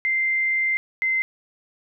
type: tone pair in turn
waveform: sine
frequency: 2087 / 2071 Hz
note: C7 / C7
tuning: -5 / -18 cents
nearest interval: unison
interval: 13 cents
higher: first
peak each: -19 dBFS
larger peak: neither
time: 0.05-0.77 / 1.02-1.22 s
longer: first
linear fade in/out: 0 ms
effects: none